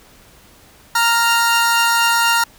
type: tone pair together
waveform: sawtooth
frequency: 929.3 / 1396 Hz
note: A#5 / F6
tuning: -6 / -1 cents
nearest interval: perfect fifth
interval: 705 cents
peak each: -12 dBFS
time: 0.95-2.44 s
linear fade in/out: 5 ms
effects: pink hiss -47 dBFS RMS until 2.58 s